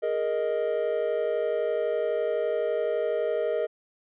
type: chord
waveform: triangle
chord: Ab suspended second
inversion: none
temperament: just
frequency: 415.3 / 467.2 / 623 Hz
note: Ab4 / Bb4 / Eb5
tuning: 0 / +4 / +2 cents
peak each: -29 / -26 / -26 dBFS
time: 0.02-3.67 s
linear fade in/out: 20 ms
effects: resampled to 8000 Hz